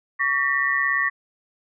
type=tone cluster; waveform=sine; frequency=1130 / 1810 / 1947 Hz; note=C#6 / A6 / B6; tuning=+33 / +48 / -25 cents; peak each=-26 / -22 / -23 dBFS; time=0.19-1.1 s; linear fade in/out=20 ms; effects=none